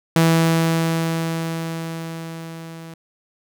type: tone with level ramp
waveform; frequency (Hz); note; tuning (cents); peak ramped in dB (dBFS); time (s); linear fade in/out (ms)
sawtooth; 164.1; E3; -8; -8 to -31; 0.16-2.94; 2
effects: none